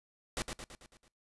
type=noise with echo; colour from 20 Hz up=pink; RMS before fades=-35 dBFS; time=0.37-0.42 s; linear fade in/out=0 ms; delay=110 ms; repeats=6; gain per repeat=-5 dB; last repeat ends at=1.08 s; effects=noise-tail reverb RT60 0.2 s tail -23 dB re dry + resampled to 24000 Hz